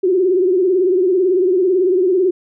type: tone with vibrato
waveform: sine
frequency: 368.6 Hz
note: F#4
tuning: 7 cents flat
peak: -11 dBFS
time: 0.03-2.31 s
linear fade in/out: 10 ms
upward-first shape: triangle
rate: 18 Hz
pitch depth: 120 cents each way
effects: none